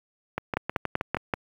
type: two click trains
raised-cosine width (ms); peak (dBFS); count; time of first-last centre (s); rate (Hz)
0.5; -9 / -12; 5 / 6; 0.57-1.338 / 0.38-1.169; 5.21 / 6.34
effects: high-pass 60 Hz 12 dB/octave + 8-bit